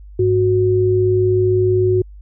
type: tone pair together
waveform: sine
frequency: 103.1 / 367.4 Hz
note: G#2 / F#4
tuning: -12 / -12 cents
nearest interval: octave + minor seventh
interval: 2200 cents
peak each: -17 / -13 dBFS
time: 0.19-2.02 s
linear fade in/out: 5 ms
effects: added 50 Hz sine -35 dBFS peak until 2.21 s